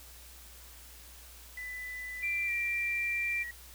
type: tone with pitch glide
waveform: sine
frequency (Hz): 1994 to 1912.8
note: B6 to A#6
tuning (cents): +16 to +44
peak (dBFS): -38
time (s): 1.57-3.51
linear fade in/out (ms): 5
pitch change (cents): -72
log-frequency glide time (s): 2.46-2.51
type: tone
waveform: sine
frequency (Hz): 2363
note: D7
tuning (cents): +10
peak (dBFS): -30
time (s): 2.22-3.44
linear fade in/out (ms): 20
effects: added 60 Hz sine -53 dBFS peak until 3.74 s + white hiss -53 dBFS RMS until 3.74 s